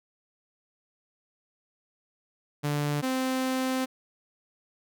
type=tone pair in turn; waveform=sawtooth; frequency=146.5 / 259.8 Hz; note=D3 / C4; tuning=-4 / -12 cents; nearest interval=minor seventh; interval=992 cents; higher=second; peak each=-22 dBFS; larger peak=neither; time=2.63-3.02 / 3.02-3.86 s; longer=second; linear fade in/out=20 ms; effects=none